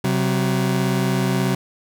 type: tone pair together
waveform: 30% pulse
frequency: 131.59 / 188.2 Hz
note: C3 / F#3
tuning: +10 / +30 cents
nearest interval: tritone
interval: 620 cents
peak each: -18 dBFS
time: 0.04-1.55 s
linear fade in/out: 5 ms
effects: none